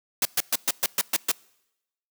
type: noise bursts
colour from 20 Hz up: white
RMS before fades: -22 dBFS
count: 8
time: 0.22-1.316 s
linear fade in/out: 2 ms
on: 32 ms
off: 120 ms
effects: noise-tail reverb RT60 0.9 s tail -25 dB re dry + high-pass 200 Hz 12 dB/octave